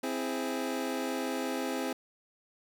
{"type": "chord", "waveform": "25% pulse", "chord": "C augmented", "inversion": "none", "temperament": "equal", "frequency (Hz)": [261.6, 329.6, 415.3], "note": ["C4", "E4", "G#4"], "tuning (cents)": [0, 0, 0], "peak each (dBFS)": [-30, -34, -34], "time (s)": [0.03, 1.93], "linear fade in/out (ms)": 5, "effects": []}